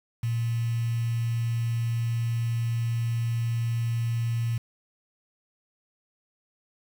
sine tone with quantisation, 116.3 Hz, A#2, 4 cents flat, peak -24 dBFS, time 0.23-4.58 s, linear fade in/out 5 ms, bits 7, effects none

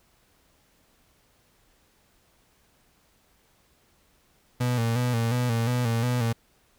35% pulse tone with vibrato, 119.3 Hz, A#2, 41 cents sharp, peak -21 dBFS, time 4.6-6.33 s, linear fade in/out 10 ms, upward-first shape square, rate 2.8 Hz, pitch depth 61 cents each way, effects pink hiss -64 dBFS RMS until 6.78 s

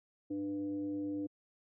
sine tone with frequency modulation, 298.6 Hz, D4, 29 cents sharp, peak -34 dBFS, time 0.3-1.27 s, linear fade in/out 10 ms, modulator 196 Hz, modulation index 0.52, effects high-pass 150 Hz 12 dB/octave

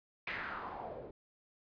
white noise with low-pass filter sweep, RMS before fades -43 dBFS, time 0.27-1.11 s, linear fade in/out 5 ms, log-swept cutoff 2300 to 430 Hz, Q 3.5, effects resampled to 11025 Hz

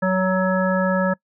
harmonic tone, 186.8 Hz, F#3, 17 cents sharp, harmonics 1 / 3 / 5 / 7 / 9, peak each -20 / -21 / -28 / -27 / -26 dBFS, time 0.02-1.14 s, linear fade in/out 10 ms, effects noise-tail reverb RT60 0.1 s tail -24 dB re dry

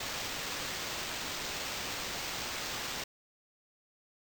white noise with sample-and-hold, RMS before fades -38 dBFS, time 0-3.04 s, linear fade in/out 5 ms, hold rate 11025 Hz, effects none

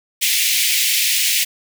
pink high-pass noise, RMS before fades -17 dBFS, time 0.21-1.45 s, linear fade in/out 20 ms, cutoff 2100 Hz, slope 48 dB/octave, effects none

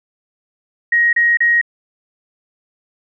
sine tone bursts, 1884 Hz, A#6, 18 cents sharp, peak -10 dBFS, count 3, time 0.92-1.614 s, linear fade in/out 5 ms, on 210 ms, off 32 ms, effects none

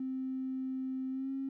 triangle tone with pitch glide, 261.6 to 269.4 Hz, C4 to C#4, 0 to -49 cents, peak -30 dBFS, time 0-1.49 s, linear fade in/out 5 ms, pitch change +51 cents, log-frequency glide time 1.1-1.31 s, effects tanh soft clip ceiling -32 dBFS

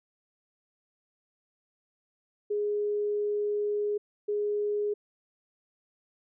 sine tone bursts at uneven times, 415 Hz, G#4, 1 cent flat, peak -26 dBFS, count 2, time 2.5-3.98 / 4.28-4.94 s, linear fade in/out 10 ms, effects none

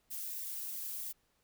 violet noise with flanger, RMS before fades -41 dBFS, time 0.1-1.13 s, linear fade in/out 20 ms, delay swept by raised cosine 0.74 to 6.54 ms, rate 3 Hz, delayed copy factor -1, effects pink hiss -75 dBFS RMS until 1.43 s

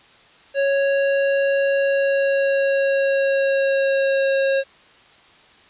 square tone with pitch glide, 553 to 542.9 Hz, C#5 to C#5, -4 to -36 cents, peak -17 dBFS, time 0.54-4.64 s, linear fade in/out 50 ms, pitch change -32 cents, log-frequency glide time 1.78-4.36 s, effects white hiss -50 dBFS RMS until 5.69 s + resampled to 8000 Hz

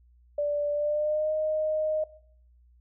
sine tone with pitch glide, 585 to 619.8 Hz, D5 to D#5, -7 to -7 cents, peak -24 dBFS, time 0.38-2.04 s, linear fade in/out 5 ms, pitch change +100 cents, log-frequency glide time 0.72-1.32 s, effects noise-tail reverb RT60 0.6 s tail -19 dB re dry + added 60 Hz sine -56 dBFS peak until 2.8 s

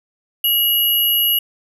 sine tone pair together, 2900 / 11640 Hz, F#7 / F#9, -35 / -29 cents, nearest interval 2 octaves, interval 2406 cents, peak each -16 dBFS, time 0.44-1.39 s, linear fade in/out 5 ms, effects none

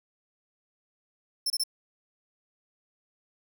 sawtooth tone bursts, 5340 Hz, E8, 22 cents sharp, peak -23 dBFS, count 3, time 1.46-1.637 s, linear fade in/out 5 ms, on 41 ms, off 27 ms, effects none

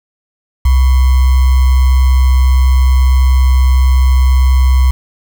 sine tone with sample-and-hold, 64.6 Hz, C2, 21 cents flat, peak -5 dBFS, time 0.65-4.91 s, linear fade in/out 5 ms, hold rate 1050 Hz, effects none

